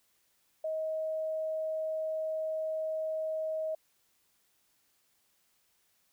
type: tone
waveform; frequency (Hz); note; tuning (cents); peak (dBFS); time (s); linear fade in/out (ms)
sine; 632; D#5; +27; -31; 0.64-3.75; 5
effects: white hiss -72 dBFS RMS until 6.12 s